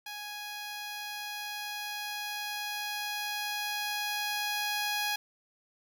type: tone with level ramp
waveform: 10% pulse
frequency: 830.6 Hz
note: G#5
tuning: in tune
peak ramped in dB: -31 to -21 dBFS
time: 0.06-5.16 s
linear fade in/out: 5 ms
effects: none